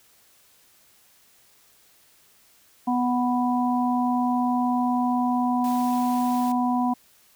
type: harmonic tone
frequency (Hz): 246.9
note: B3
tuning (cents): 0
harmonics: 1 / 3 / 4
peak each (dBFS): -22 / -26 / -28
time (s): 2.87-6.94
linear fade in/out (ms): 10
type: noise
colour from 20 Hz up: white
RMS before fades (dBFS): -42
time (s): 5.64-6.52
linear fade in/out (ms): 2
effects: white hiss -58 dBFS RMS until 7.35 s